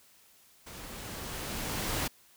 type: noise with level ramp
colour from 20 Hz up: pink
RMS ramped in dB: -46 to -31 dBFS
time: 0.66-2.08 s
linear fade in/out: 10 ms
effects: white hiss -61 dBFS RMS until 2.36 s